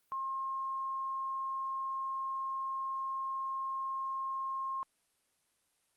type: tone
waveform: sine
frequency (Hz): 1069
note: C6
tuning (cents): +37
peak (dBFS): -34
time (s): 0.12-4.83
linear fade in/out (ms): 0
effects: white hiss -75 dBFS RMS until 5.96 s + Opus 32 kbps